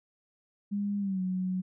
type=tone with pitch glide; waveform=sine; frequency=202.9 to 184.99 Hz; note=G#3 to F#3; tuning=-40 to 0 cents; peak=-28 dBFS; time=0.71-1.62 s; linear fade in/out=20 ms; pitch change=-160 cents; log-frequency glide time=0.99-1.21 s; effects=none